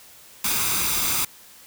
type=noise with comb filter; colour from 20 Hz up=white; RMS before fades=-23 dBFS; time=0.44-1.25 s; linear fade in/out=5 ms; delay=0.82 ms; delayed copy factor=+0.55; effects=white hiss -48 dBFS RMS until 1.66 s